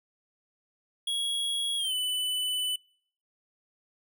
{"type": "tone with pitch glide", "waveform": "square", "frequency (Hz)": [3322, 2994], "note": ["G#7", "F#7"], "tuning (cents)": [0, 20], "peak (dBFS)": -28, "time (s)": [1.07, 2.76], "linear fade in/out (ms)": 5, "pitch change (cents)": -180, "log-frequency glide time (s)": [1.77, 1.94], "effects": ["noise-tail reverb RT60 0.6 s tail -26 dB re dry"]}